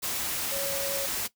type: tone in noise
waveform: sine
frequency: 554.4 Hz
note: C#5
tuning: in tune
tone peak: -32 dBFS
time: 0.51-1.07 s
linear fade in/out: 20 ms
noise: white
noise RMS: -31 dBFS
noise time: 0.02-1.28 s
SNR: -4 dB
effects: noise-tail reverb RT60 0.1 s tail -17 dB re dry